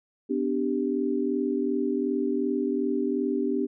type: chord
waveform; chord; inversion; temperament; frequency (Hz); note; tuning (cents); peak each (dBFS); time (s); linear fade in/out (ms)
sine; G major; first; equal with one note detuned; 251 / 293.7 / 392; B3 / D4 / G4; +28 / 0 / 0; -28; 0.29-3.67; 20
effects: none